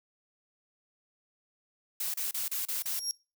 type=noise bursts; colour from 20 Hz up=blue; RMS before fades=-33 dBFS; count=6; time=2-2.995 s; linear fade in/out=5 ms; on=140 ms; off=31 ms
type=tone with exponential growth; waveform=30% pulse; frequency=5588 Hz; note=F8; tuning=in tune; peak=-23 dBFS; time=2.76-3.11 s; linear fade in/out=0 ms; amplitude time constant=76 ms
effects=noise-tail reverb RT60 0.3 s tail -24 dB re dry